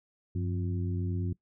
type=harmonic tone with a mistuned harmonic; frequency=88.5 Hz; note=F2; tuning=23 cents sharp; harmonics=1 / 2 / 3 / 4; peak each=-30 / -36 / -40 / -42 dBFS; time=0.35-1.33 s; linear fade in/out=5 ms; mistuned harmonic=1; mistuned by=+120 cents; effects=noise-tail reverb RT60 0.1 s tail -20 dB re dry